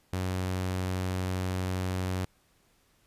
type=tone; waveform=sawtooth; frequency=92.5 Hz; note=F#2; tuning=in tune; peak=-25 dBFS; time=0.13-2.25 s; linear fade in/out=0 ms; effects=pink hiss -67 dBFS RMS until 3.06 s + resampled to 32000 Hz